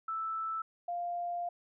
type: tone pair in turn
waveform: sine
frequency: 1318.5 / 698.5 Hz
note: E6 / F5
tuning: 0 / 0 cents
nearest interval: major seventh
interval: 1100 cents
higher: first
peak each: -33 / -33 dBFS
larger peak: neither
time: 0.08-0.62 / 0.88-1.49 s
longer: second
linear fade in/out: 5 ms
effects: none